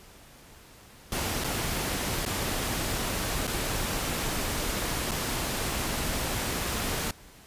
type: noise with dropouts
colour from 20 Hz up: pink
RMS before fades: -30 dBFS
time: 1.12-7.11 s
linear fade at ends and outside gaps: 2 ms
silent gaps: 1.439-1.443 / 2.252-2.261 / 3.471-3.476 / 5.111-5.116 s
effects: pink hiss -52 dBFS RMS until 7.46 s + resampled to 32000 Hz